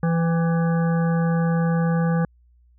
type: harmonic tone with a mistuned harmonic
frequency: 167.3 Hz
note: E3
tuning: 26 cents sharp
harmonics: 1 / 3 / 5 / 7 / 9 / 10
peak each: -18 / -28 / -32 / -35 / -37 / -38 dBFS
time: 0.03-2.25 s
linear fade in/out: 2 ms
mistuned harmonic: 5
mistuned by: -52 cents
effects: added 60 Hz sine -53 dBFS peak until 2.78 s